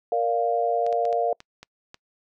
sine chord, Bb major, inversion none, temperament equal, 466.2 / 587.3 / 698.5 Hz, Bb4 / D5 / F5, 0 / 0 / 0 cents, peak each -25 / -28 / -23 dBFS, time 0.12-1.33 s, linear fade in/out 2 ms
clicks, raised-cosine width 0.2 ms, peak -24 dBFS, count 7, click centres 0.865 / 0.927 / 1.053 / 1.128 / 1.404 / 1.63 / 1.944 s
effects noise-tail reverb RT60 0.1 s tail -26 dB re dry

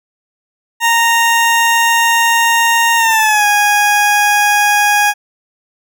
20% pulse tone with pitch glide, 927 to 825.9 Hz, A#5 to G#5, -10 to -10 cents, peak -4 dBFS, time 0.8-5.14 s, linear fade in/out 50 ms, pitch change -200 cents, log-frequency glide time 2.97-3.45 s, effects none

